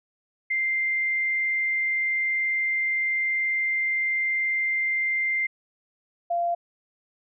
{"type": "tone pair in turn", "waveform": "sine", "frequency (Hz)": [2093, 690.2], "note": ["C7", "F5"], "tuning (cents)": [0, -21], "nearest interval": "octave + perfect fifth", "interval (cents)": 1921, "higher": "first", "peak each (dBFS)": -22, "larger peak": "neither", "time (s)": [[0.5, 5.47], [6.3, 6.55]], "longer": "first", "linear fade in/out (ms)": 10, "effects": []}